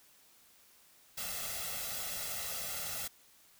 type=noise with comb filter; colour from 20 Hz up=white; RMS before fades=-39 dBFS; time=1.17-3.08 s; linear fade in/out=10 ms; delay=1.5 ms; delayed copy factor=+0.75; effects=white hiss -63 dBFS RMS until 3.59 s